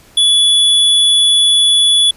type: tone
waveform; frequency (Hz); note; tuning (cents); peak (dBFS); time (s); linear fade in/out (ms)
square; 3422; A7; -49; -8; 0.17-2.11; 5
effects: pink hiss -45 dBFS RMS until 2.16 s + resampled to 32000 Hz